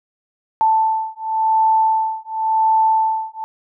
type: beating tone pair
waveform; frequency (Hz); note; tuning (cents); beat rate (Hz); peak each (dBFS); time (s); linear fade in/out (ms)
sine; 882 / 882.92; A5 / A5; +4 / +6; 0.92; -17; 0.61-3.44; 0
effects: none